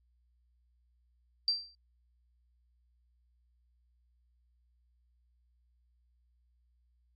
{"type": "tone with exponential decay", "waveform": "sine", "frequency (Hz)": 4699, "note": "D8", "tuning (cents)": 0, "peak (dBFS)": -23, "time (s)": [1.48, 1.75], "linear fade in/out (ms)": 1, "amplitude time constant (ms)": 58, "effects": ["added 60 Hz sine -68 dBFS peak until 7.15 s", "AAC 32 kbps"]}